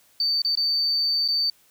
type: tone with dropouts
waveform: sine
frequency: 4577 Hz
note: D8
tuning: 45 cents flat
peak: -19 dBFS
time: 0.2-1.5 s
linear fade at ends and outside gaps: 2 ms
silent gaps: 0.419-0.448 / 0.553-0.573 / 1.279-1.285 s
effects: tanh soft clip ceiling -15 dBFS + white hiss -59 dBFS RMS until 1.7 s